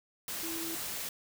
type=tone in noise; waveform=sine; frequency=329.6 Hz; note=E4; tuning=in tune; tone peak=-39 dBFS; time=0.43-0.75 s; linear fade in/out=2 ms; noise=white; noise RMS=-38 dBFS; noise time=0.28-1.09 s; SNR=-4 dB; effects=none